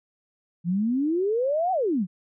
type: exponential two-way sweep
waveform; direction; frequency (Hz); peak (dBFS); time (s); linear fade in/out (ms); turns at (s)
sine; up then down; 164.81 to 771 to 164.81; -21; 0.64-2.07; 50; 1.72
effects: none